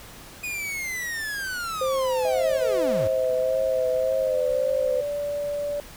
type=linear sweep; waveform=45% pulse; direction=down; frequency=2489 to 82.41 Hz; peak=-28 dBFS; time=0.43-3.08 s; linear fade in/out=10 ms
type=tone with vibrato; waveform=sine; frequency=520 Hz; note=C5; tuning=11 cents flat; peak=-22 dBFS; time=1.81-5.01 s; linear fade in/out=5 ms; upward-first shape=triangle; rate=1.8 Hz; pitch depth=41 cents each way
type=tone with pitch glide; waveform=sine; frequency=640 to 580.1 Hz; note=D#5 to D5; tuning=+49 to -21 cents; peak=-25 dBFS; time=2.25-5.8 s; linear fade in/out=0 ms; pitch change=-170 cents; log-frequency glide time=4.18-4.52 s
effects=pink hiss -44 dBFS RMS until 5.96 s